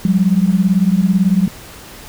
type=beating tone pair; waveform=sine; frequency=180 / 198 Hz; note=F#3 / G3; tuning=-47 / +18 cents; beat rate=18 Hz; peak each=-13 dBFS; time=0.05-1.48 s; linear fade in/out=2 ms; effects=pink hiss -36 dBFS RMS until 2.08 s